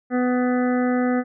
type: harmonic tone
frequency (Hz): 249.3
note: B3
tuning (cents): +16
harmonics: 1 / 2 / 3 / 5 / 6 / 7 / 8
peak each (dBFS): -19 / -25 / -29 / -33 / -35 / -36 / -37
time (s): 0.1-1.24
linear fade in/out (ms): 50
effects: none